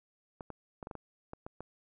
clicks, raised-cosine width 1 ms, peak -28 dBFS, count 9, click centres 0.408 / 0.503 / 0.828 / 0.871 / 0.912 / 0.953 / 1.334 / 1.465 / 1.606 s, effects none

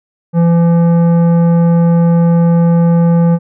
sine tone with tanh clipping, 169.3 Hz, E3, 46 cents sharp, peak -8 dBFS, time 0.33-3.39 s, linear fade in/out 50 ms, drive 12 dB, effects none

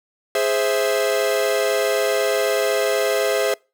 45% pulse chord, Ab augmented, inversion none, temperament equal, 415.3 / 523.3 / 659.3 Hz, Ab4 / C5 / E5, 0 / 0 / 0 cents, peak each -22 dBFS, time 0.35-3.54 s, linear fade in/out 2 ms, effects noise-tail reverb RT60 0.3 s tail -26 dB re dry

